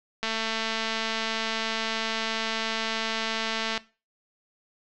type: click train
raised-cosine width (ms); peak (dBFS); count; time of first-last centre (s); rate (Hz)
0.2; -11; 792; 0.23-3.777; 223
effects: noise-tail reverb RT60 0.3 s tail -18 dB re dry + low-pass 5000 Hz 12 dB/octave